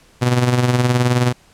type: tone with tremolo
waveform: sawtooth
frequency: 123.47 Hz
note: B2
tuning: in tune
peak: -7 dBFS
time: 0.21-1.33 s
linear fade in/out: 20 ms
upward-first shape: sine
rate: 19 Hz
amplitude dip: 55%
effects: pink hiss -51 dBFS RMS until 1.53 s + low-pass 10000 Hz 12 dB/octave